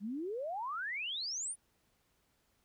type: exponential sweep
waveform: sine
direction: up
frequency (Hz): 190 to 10000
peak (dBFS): -36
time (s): 0-1.56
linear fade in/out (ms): 50
effects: pink hiss -75 dBFS RMS until 2.64 s